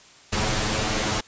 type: noise with comb filter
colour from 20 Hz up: pink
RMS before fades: -24 dBFS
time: 0.32-1.21 s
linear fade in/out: 10 ms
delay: 9.3 ms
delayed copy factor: +0.95
effects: white hiss -50 dBFS RMS until 1.27 s + resampled to 16000 Hz